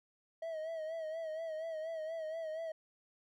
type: tone with vibrato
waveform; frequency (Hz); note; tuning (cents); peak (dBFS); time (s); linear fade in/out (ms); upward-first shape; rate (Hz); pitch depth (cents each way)
triangle; 641; E5; -49; -36; 0.42-2.72; 5; sine; 4.2; 57
effects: none